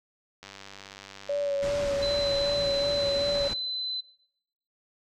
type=click train; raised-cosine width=0.2 ms; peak=-26 dBFS; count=209; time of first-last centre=0.43-2.548 s; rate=98.2 Hz
type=tone with vibrato; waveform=sine; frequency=568 Hz; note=C#5; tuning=42 cents sharp; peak=-25 dBFS; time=1.29-3.48 s; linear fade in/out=5 ms; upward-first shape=sine; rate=2.6 Hz; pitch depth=24 cents each way
type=low-pass noise; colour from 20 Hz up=pink; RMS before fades=-37 dBFS; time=1.62-3.54 s; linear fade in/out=10 ms; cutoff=6800 Hz; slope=24 dB/octave
type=tone; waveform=sine; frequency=4033 Hz; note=B7; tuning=36 cents sharp; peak=-29 dBFS; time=2.02-4.01 s; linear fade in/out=10 ms
effects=noise-tail reverb RT60 0.9 s tail -23 dB re dry